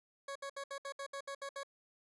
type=tone bursts; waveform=20% pulse; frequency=554.4 Hz; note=C#5; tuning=in tune; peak=-36 dBFS; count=10; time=0.28-1.633 s; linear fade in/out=5 ms; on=75 ms; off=67 ms; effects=resampled to 22050 Hz + 13-bit